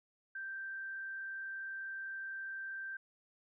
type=tone with frequency modulation; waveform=sine; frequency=1568 Hz; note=G6; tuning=in tune; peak=-40 dBFS; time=0.35-2.97 s; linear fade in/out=5 ms; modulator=51.4 Hz; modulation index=0.24; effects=none